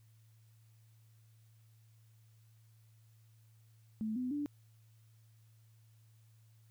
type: tone with pitch steps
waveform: sine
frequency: 218.1 / 252 / 291.1 Hz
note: A3 / B3 / D4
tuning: -15 / +35 / -15 cents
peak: -34 dBFS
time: 4.01-4.46 s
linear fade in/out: 0 ms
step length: 150 ms
effects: added 111 Hz sine -61 dBFS peak until 6.7 s + white hiss -75 dBFS RMS until 6.7 s